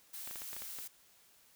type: noise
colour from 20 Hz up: blue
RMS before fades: -45 dBFS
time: 0.13-0.88 s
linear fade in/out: 10 ms
type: clicks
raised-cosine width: 0.3 ms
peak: -31 dBFS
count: 8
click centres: 0.275 / 0.311 / 0.358 / 0.419 / 0.531 / 0.566 / 0.621 / 0.787 s
effects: white hiss -65 dBFS RMS until 1.55 s